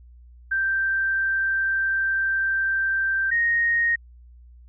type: tone pair in turn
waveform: sine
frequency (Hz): 1568 / 1864.7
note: G6 / A#6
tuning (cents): 0 / 0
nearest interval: minor third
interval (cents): 300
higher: second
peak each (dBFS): -20 / -18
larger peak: second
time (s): 0.51-3.31 / 3.31-3.96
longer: first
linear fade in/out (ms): 10
effects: added 60 Hz sine -45 dBFS peak until 4.68 s